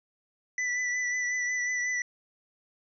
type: tone with vibrato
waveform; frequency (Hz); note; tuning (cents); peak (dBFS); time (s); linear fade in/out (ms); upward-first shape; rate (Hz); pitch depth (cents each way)
square; 1979; B6; +3; -28; 0.58-2.02; 2; sine; 5.5; 22
effects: resampled to 16000 Hz